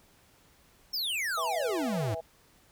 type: exponential sweep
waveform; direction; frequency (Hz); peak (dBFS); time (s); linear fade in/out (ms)
square; down; 5500 to 97.3; -30; 0.93-2.15; 10
type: harmonic tone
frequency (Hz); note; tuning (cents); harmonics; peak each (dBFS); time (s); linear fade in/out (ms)
163.6; E3; -13; 3 / 4 / 5; -40 / -35 / -42; 1.37-2.21; 10
effects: pink hiss -62 dBFS RMS until 2.71 s